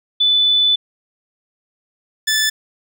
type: tone pair in turn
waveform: sine / 15% pulse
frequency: 3493 / 1746.5 Hz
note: A7 / A6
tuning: -13 / -13 cents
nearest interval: octave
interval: 1200 cents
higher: first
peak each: -11 / -8 dBFS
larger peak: second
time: 0.2-0.76 / 2.27-2.5 s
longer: first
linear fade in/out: 10 ms
effects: none